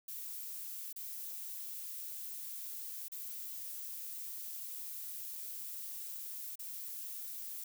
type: noise with dropouts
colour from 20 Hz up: violet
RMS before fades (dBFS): -44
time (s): 0.08-7.64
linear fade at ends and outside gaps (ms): 5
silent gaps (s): 0.928-0.96 / 3.083-3.118 / 6.556-6.592
effects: none